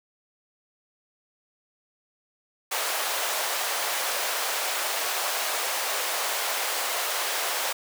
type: high-pass noise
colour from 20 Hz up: pink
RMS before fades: -28 dBFS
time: 2.71-7.73 s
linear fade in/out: 10 ms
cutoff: 550 Hz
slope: 24 dB/octave
effects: none